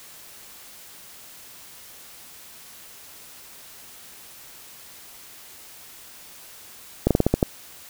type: slowing click train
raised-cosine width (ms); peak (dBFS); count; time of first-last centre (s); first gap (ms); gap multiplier
2; -3; 7; 7.07-7.428; 37; 1.19
effects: white hiss -45 dBFS RMS until 7.89 s